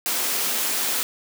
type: high-pass noise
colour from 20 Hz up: white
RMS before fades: -24 dBFS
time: 0.06-1.03 s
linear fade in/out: 0 ms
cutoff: 200 Hz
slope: 24 dB/octave
effects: none